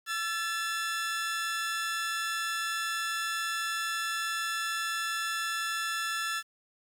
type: tone pair together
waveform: sawtooth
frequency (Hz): 1341 / 1734.2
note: E6 / A6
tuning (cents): +29 / -26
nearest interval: major third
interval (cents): 445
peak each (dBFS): -30 / -29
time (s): 0.06-6.43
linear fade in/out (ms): 50
effects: low-pass 12000 Hz 12 dB/octave + 9-bit